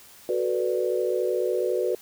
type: chord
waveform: sine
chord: B minor seventh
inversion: second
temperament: equal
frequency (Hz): 370 / 440 / 493.9 / 587.3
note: F#4 / A4 / B4 / D5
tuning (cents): 0 / 0 / 0 / 0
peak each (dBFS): -26 / -31 / -26 / -31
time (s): 0.29-1.95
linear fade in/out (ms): 2
effects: white hiss -50 dBFS RMS until 2.01 s